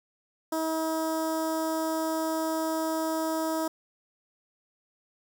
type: tone with notch filter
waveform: 15% pulse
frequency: 320 Hz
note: D#4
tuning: 49 cents sharp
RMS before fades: -29 dBFS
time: 0.52-3.68 s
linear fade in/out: 5 ms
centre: 2700 Hz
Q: 0.57
effects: none